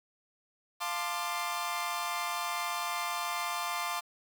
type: chord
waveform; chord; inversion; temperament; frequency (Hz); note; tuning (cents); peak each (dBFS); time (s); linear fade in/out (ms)
sawtooth; D minor seventh; first; equal with one note detuned; 698.5 / 880 / 1046.5 / 1190.4; F5 / A5 / C6 / D6; 0 / 0 / 0 / +23; -35 / -36 / -33 / -33; 0.8-4.01; 20
effects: 9-bit